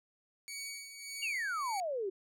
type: tone with tremolo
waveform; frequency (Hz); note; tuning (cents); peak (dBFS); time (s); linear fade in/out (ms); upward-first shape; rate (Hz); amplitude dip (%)
15% pulse; 2252; C#7; +27; -33; 0.48-1.8; 0; sine; 1.7; 60
type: exponential sweep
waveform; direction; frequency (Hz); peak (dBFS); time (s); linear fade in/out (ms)
sine; down; 2900 to 366.7; -33; 1.22-2.1; 10
effects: none